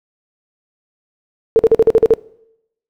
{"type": "tone bursts", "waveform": "sine", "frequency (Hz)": 450, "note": "A4", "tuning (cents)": 39, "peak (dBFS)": -5, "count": 8, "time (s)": [1.56, 2.137], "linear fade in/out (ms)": 0, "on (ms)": 31, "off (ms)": 47, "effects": ["noise-tail reverb RT60 0.8 s tail -23 dB re dry"]}